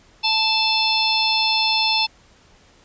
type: harmonic tone with a mistuned harmonic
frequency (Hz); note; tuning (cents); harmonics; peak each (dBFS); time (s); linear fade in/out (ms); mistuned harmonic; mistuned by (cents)
880; A5; 0; 1 / 3 / 4 / 5 / 6; -23 / -23 / -23 / -23 / -23; 0.23-2.07; 20; 5; -52
effects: pink hiss -53 dBFS RMS until 2.84 s + resampled to 16000 Hz